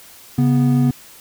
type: tone pair together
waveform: triangle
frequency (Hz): 138.01 / 245.9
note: C#3 / B3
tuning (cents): -7 / -7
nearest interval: minor seventh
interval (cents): 1000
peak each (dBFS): -13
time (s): 0.38-0.91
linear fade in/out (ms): 5
effects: white hiss -43 dBFS RMS until 1.2 s